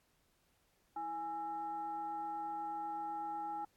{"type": "tone with frequency modulation", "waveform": "sine", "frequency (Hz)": 830, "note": "G#5", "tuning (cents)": -1, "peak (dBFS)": -38, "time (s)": [0.96, 3.65], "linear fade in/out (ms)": 5, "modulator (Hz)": 504, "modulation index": 0.48, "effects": ["pink hiss -75 dBFS RMS until 3.76 s", "AAC 64 kbps"]}